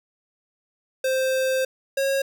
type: tone pair in turn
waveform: square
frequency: 523.3 / 544.9 Hz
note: C5 / C#5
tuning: 0 / -30 cents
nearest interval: minor second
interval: 70 cents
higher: second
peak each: -21 dBFS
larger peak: neither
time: 1.04-1.65 / 1.97-2.22 s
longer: first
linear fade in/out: 5 ms
effects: none